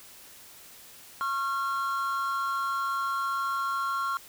triangle tone pair together, 1090.4 / 1376 Hz, C#6 / F6, -29 / -26 cents, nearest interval major third, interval 403 cents, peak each -28 dBFS, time 1.21-4.17 s, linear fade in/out 0 ms, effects white hiss -50 dBFS RMS until 4.28 s

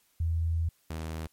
sine / sawtooth tone pair in turn, 82.41 / 79.93 Hz, E2 / D#2, 0 / +47 cents, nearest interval minor second, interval 53 cents, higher first, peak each -25 / -30 dBFS, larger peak first, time 0.2-0.69 / 0.9-1.27 s, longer first, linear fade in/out 5 ms, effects white hiss -68 dBFS RMS until 1.32 s + MP3 64 kbps

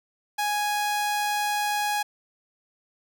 sawtooth tone, 830.6 Hz, G#5, in tune, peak -20 dBFS, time 0.38-2.03 s, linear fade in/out 10 ms, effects none

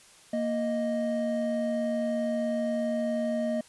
triangle tone pair together, 233.1 / 622.3 Hz, A#3 / D#5, 0 / 0 cents, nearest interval octave + perfect fourth, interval 1700 cents, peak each -27 dBFS, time 0.33-3.61 s, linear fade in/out 5 ms, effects white hiss -55 dBFS RMS until 3.68 s + resampled to 24000 Hz

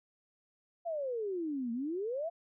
sine exponential two-way sweep, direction down then up, 698.5 to 226.1 to 698.5 Hz, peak -33 dBFS, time 0.85-2.3 s, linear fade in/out 20 ms, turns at 1.72 s, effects none

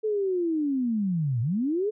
sine linear two-way sweep, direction down then up, 440 to 110 to 440 Hz, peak -23 dBFS, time 0.03-1.91 s, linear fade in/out 20 ms, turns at 1.41 s, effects none

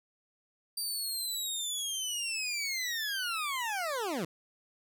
20% pulse linear sweep, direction down, 4699 to 146.83 Hz, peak -27 dBFS, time 0.77-4.25 s, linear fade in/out 5 ms, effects none

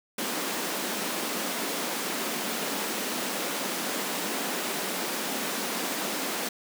pink high-pass noise, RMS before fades -31 dBFS, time 0.18-6.49 s, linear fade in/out 5 ms, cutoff 190 Hz, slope 48 dB/octave, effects none

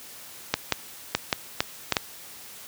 clicks, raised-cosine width 0.2 ms, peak -3 dBFS, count 7, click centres 0.54 / 0.723 / 1.15 / 1.328 / 1.605 / 1.923 / 1.968 s, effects white hiss -44 dBFS RMS until 2.67 s + high-pass 60 Hz 12 dB/octave

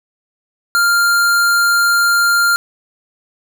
square tone, 1396.9 Hz, F6, in tune, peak -11 dBFS, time 0.75-2.56 s, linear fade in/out 0 ms, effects none

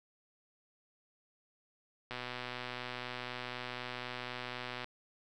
click train, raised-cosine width 0.3 ms, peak -24 dBFS, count 340, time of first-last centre 2.11-4.844 s, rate 124 Hz, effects none

